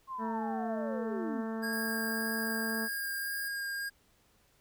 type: linear sweep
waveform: sine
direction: down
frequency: 1080 to 207.6 Hz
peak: -36 dBFS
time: 0.07-1.45 s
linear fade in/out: 50 ms
type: harmonic tone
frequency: 223.1 Hz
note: A3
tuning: 24 cents sharp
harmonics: 1 / 2 / 3 / 4 / 5 / 6 / 7 / 8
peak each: -35 / -41 / -45 / -47 / -49 / -51 / -52 / -53 dBFS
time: 0.18-2.89 s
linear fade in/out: 50 ms
type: tone with vibrato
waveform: square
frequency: 1621 Hz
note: G#6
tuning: 42 cents flat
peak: -35 dBFS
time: 1.62-3.9 s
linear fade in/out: 20 ms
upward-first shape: sine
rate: 1.8 Hz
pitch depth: 9 cents each way
type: high-pass noise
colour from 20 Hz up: pink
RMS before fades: -44 dBFS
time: 1.73-3.48 s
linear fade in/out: 0 ms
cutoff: 9400 Hz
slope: 96 dB/octave
effects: pink hiss -68 dBFS RMS until 4.6 s